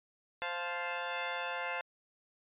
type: chord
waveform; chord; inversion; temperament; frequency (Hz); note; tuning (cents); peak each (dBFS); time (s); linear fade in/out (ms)
15% pulse; F major; second; equal with one note detuned; 523.3 / 698.5 / 873.4; C5 / F5 / A5; 0 / 0 / -13; -33; 0.42-1.81; 0
effects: resampled to 8000 Hz